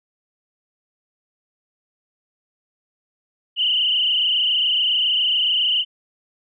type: tone with frequency modulation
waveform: sine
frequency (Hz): 2960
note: F#7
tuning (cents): 0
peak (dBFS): -16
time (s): 3.56-5.85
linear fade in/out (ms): 50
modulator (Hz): 27.2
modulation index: 4.7
effects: none